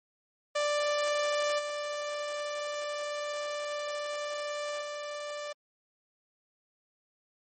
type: tone with level steps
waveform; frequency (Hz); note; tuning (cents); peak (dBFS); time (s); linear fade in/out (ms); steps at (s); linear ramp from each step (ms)
sawtooth; 589; D5; +5; -23 / -29 / -32; 0.55-5.53; 10; 1.58 / 4.81; 20
effects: MP3 32 kbps